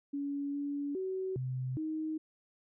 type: tone with pitch steps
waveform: sine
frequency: 283 / 285.6 / 377.3 / 128.7 / 313.4 Hz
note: C#4 / D4 / F#4 / C3 / D#4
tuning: +36 / -48 / +34 / -28 / +13 cents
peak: -33 dBFS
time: 0.13-2.18 s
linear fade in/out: 10 ms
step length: 410 ms
effects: none